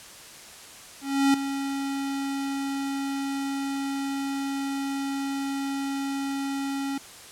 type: tone with ADSR envelope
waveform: square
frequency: 275.3 Hz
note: C#4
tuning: 12 cents flat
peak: -17 dBFS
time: 1.01-6.98 s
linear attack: 330 ms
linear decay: 3 ms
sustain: -11 dB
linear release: 4 ms
effects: white hiss -45 dBFS RMS until 7.31 s + low-pass 10000 Hz 12 dB/octave